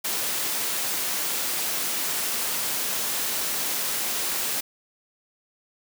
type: high-pass noise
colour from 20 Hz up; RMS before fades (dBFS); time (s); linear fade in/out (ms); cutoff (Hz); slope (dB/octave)
white; -27; 0.04-4.61; 10; 160; 12
effects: none